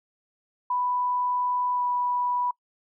sine tone with pitch glide, 990 to 982.6 Hz, B5 to B5, +4 to -9 cents, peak -23 dBFS, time 0.7-2.51 s, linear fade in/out 5 ms, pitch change -13 cents, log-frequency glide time 1.74-1.82 s, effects noise-tail reverb RT60 0.1 s tail -25 dB re dry

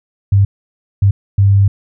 sine tone bursts at uneven times, 99.2 Hz, G2, 21 cents sharp, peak -6 dBFS, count 3, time 0.32-0.45 / 1.02-1.11 / 1.38-1.68 s, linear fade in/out 5 ms, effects none

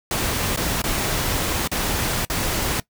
pink noise with dropouts, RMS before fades -23 dBFS, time 0.11-2.8 s, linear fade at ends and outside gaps 2 ms, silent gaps 0.562-0.573 / 0.819-0.839 / 1.676-1.715 / 2.251-2.299 s, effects noise-tail reverb RT60 0.1 s tail -20 dB re dry

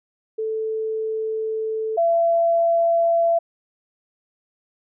sine tone pair in turn, 439.6 / 673.9 Hz, A4 / E5, -2 / +38 cents, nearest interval perfect fifth, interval 740 cents, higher second, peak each -22 / -15 dBFS, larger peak second, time 0.38-1.97 / 1.97-3.39 s, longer first, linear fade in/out 10 ms, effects none

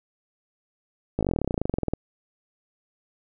slowing click train, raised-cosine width 2 ms, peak -11 dBFS, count 24, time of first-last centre 1.19-1.936 s, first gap 18 ms, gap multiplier 1.05, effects none

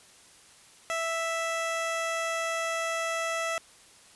15% pulse tone, 659.3 Hz, E5, in tune, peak -22 dBFS, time 0.9-3.58 s, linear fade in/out 0 ms, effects white hiss -55 dBFS RMS until 4.15 s + resampled to 24000 Hz

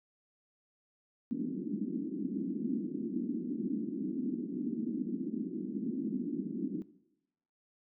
pink band-pass noise, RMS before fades -36 dBFS, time 1.31-6.82 s, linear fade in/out 0 ms, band 200 to 320 Hz, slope 48 dB/octave, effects noise-tail reverb RT60 0.9 s tail -19 dB re dry

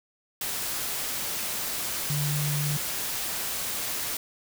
sine tone in noise, 146.83 Hz, D3, in tune, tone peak -26 dBFS, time 2.1-2.77 s, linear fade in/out 2 ms, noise white, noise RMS -31 dBFS, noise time 0.41-4.17 s, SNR +2 dB, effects none

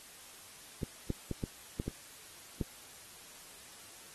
clicks, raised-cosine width 3 ms, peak -21 dBFS, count 7, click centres 0.832 / 1.103 / 1.313 / 1.438 / 1.799 / 1.88 / 2.612 s, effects white hiss -53 dBFS RMS until 4.14 s + AAC 32 kbps

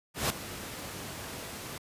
pink noise with ADSR envelope, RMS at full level -26 dBFS, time 0.14-1.78 s, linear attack 160 ms, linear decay 5 ms, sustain -14 dB, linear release 4 ms, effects high-pass 80 Hz 12 dB/octave + resampled to 32000 Hz

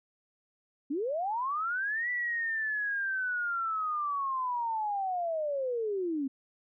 sine linear two-way sweep, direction up then down, 260.3 to 1975.5 to 260.3 Hz, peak -29 dBFS, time 0.9-6.28 s, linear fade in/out 10 ms, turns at 2.1 s, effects none

